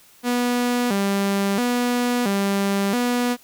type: tone with vibrato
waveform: sawtooth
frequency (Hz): 220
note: A3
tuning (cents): 0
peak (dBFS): -15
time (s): 0.23-3.37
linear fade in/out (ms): 50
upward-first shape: square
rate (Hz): 0.74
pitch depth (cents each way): 180
effects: white hiss -52 dBFS RMS until 3.43 s